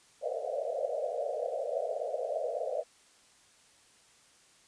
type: band-pass noise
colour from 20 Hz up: white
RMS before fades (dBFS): -34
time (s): 0.21-2.84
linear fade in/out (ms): 50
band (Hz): 470 to 690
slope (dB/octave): 96
effects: white hiss -62 dBFS RMS until 4.67 s + resampled to 22050 Hz